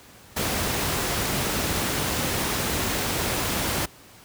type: noise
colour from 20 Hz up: pink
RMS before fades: -25 dBFS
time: 0.36-3.86 s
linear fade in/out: 10 ms
effects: pink hiss -49 dBFS RMS until 4.24 s + high-pass 60 Hz 12 dB/octave